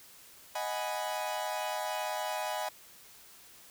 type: chord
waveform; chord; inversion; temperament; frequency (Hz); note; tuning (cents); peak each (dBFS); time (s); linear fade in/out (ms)
40% pulse; G# minor seventh; second; equal; 622.3 / 740 / 830.6 / 987.8; D#5 / F#5 / G#5 / B5; 0 / 0 / 0 / 0; -37 / -38 / -37 / -39; 0.55-2.69; 5
effects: white hiss -55 dBFS RMS until 3.7 s